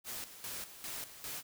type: noise with tremolo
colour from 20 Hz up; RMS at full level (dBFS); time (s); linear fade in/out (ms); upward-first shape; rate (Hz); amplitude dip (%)
white; -42; 0.04-1.43; 50; square; 2.5; 70
effects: none